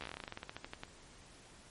slowing click train, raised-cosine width 0.3 ms, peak -26 dBFS, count 20, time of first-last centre 0.01-0.835 s, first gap 13 ms, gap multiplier 1.12, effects pink hiss -58 dBFS RMS until 1.7 s + MP3 48 kbps

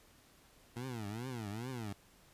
20% pulse tone with vibrato, 115.1 Hz, A#2, 22 cents flat, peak -35 dBFS, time 0.76-1.93 s, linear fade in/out 5 ms, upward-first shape triangle, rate 2.4 Hz, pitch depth 270 cents each way, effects pink hiss -64 dBFS RMS until 2.33 s + resampled to 32000 Hz

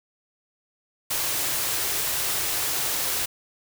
white band-stop noise, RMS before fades -26 dBFS, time 1.1-3.26 s, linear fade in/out 10 ms, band 180 to 270 Hz, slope 96 dB/octave, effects none

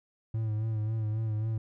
triangle tone with vibrato, 109.3 Hz, A2, 11 cents flat, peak -26 dBFS, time 0.34-1.58 s, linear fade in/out 5 ms, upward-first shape sine, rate 3.7 Hz, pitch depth 44 cents each way, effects none

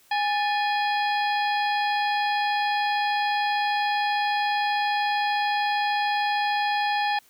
harmonic tone with a mistuned harmonic, 825 Hz, G#5, 12 cents flat, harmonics 1 / 2 / 3 / 4 / 5 / 6, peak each -23 / -29 / -33 / -35 / -37 / -39 dBFS, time 0.11-7.19 s, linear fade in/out 5 ms, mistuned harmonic 2, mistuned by +110 cents, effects white hiss -58 dBFS RMS until 7.29 s

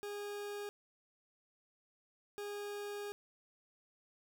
40% pulse tone bursts at uneven times, 410 Hz, G#4, 22 cents flat, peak -40 dBFS, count 2, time 0.03-0.69 / 2.38-3.12 s, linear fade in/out 0 ms, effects none

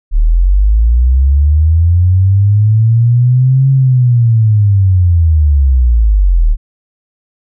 sine linear two-way sweep, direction up then down, 35.81 to 135.8 to 35.81 Hz, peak -5 dBFS, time 0.11-6.57 s, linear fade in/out 50 ms, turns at 3.7 s, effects none

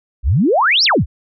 sine exponential two-way sweep, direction up then down, 49.65 to 5720 to 49.65 Hz, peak -10 dBFS, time 0.23-1.06 s, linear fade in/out 50 ms, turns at 0.84 s, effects none

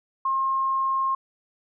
sine tone, 1069 Hz, C6, 37 cents sharp, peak -21 dBFS, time 0.25-1.15 s, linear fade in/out 5 ms, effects none

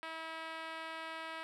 5% pulse tone with band-pass filter, 323 Hz, E4, 35 cents flat, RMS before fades -44 dBFS, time 0.03-1.43 s, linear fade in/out 0 ms, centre 1100 Hz, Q 0.69, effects none

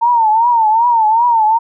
sine tone with vibrato, 911 Hz, A#5, 40 cents flat, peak -8 dBFS, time 0.01-1.59 s, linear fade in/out 20 ms, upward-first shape triangle, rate 2.6 Hz, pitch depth 130 cents each way, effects none

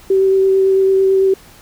sine tone with vibrato, 384.5 Hz, G4, 33 cents flat, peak -9 dBFS, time 0.1-1.34 s, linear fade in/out 5 ms, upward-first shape sine, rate 9 Hz, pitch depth 10 cents each way, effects pink hiss -43 dBFS RMS until 1.61 s

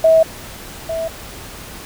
sine tone pair in turn, 646 / 653.9 Hz, E5 / E5, -35 / -14 cents, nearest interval unison, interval 21 cents, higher second, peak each -7 / -19 dBFS, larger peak first, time 0.04-0.23 / 0.89-1.08 s, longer neither, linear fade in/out 5 ms, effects pink hiss -34 dBFS RMS until 1.85 s

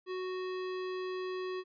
square tone, 370 Hz, F#4, in tune, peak -36 dBFS, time 0.06-1.64 s, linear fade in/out 50 ms, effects resampled to 11025 Hz

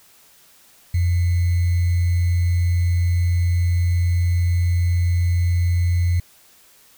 sine tone with sample-and-hold, 87.31 Hz, F2, in tune, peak -15 dBFS, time 0.94-6.2 s, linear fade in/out 5 ms, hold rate 2100 Hz, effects white hiss -52 dBFS RMS until 6.97 s

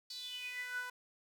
sawtooth tone with high-pass filter sweep, 497.1 Hz, B4, 11 cents sharp, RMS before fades -43 dBFS, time 0.1-0.9 s, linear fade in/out 5 ms, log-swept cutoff 4500 to 1200 Hz, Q 9.4, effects none

